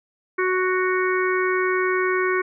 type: harmonic tone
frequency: 370 Hz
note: F#4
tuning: in tune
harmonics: 1 / 3 / 4 / 5 / 6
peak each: -21 / -26 / -27 / -28 / -29 dBFS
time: 0.38-2.42 s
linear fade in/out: 10 ms
effects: none